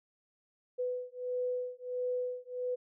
sine beating tone pair, 497.5 / 499 Hz, B4 / B4, +13 / +18 cents, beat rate 1.5 Hz, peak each -36 / -36 dBFS, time 0.78-2.76 s, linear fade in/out 20 ms, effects none

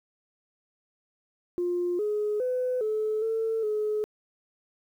sine tone with pitch steps, 352.9 / 420.1 / 504 / 431.6 / 447.6 / 425.2 Hz, F4 / G#4 / B4 / A4 / A4 / G#4, +18 / +20 / +35 / -33 / +30 / +41 cents, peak -24 dBFS, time 1.58-4.04 s, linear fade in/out 0 ms, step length 410 ms, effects tanh soft clip ceiling -20 dBFS + 10-bit

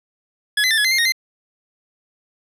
25% pulse tone with pitch steps, 1688 / 2026 / 1782 / 1688 / 2065 / 2117 / 1862 / 2072 Hz, G#6 / B6 / A6 / G#6 / C7 / C7 / A#6 / C7, +28 / +44 / +22 / +28 / -23 / +20 / -2 / -17 cents, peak -11 dBFS, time 0.57-1.122 s, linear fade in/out 5 ms, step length 69 ms, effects low-pass 12000 Hz 12 dB/octave

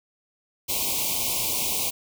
white band-stop noise, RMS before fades -26 dBFS, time 0.68-1.91 s, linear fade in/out 20 ms, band 1100 to 2200 Hz, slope 96 dB/octave, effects none

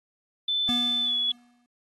sine tone with pitch glide, 3520 to 3392 Hz, A7 to G#7, 0 to +36 cents, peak -23 dBFS, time 0.48-1.32 s, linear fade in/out 5 ms, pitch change -64 cents, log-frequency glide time 1.02-1.14 s
square tone with exponential decay, 242.1 Hz, B3, 34 cents flat, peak -26 dBFS, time 0.69-1.66 s, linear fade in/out 0 ms, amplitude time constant 210 ms
effects AAC 32 kbps

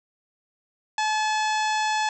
harmonic tone, 860 Hz, A5, 40 cents flat, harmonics 1 / 2 / 3 / 4 / 5 / 6 / 7 / 8 / 9, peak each -23 / -29 / -33 / -35 / -37 / -39 / -40 / -41 / -42 dBFS, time 0.98-2.09 s, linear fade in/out 2 ms, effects none

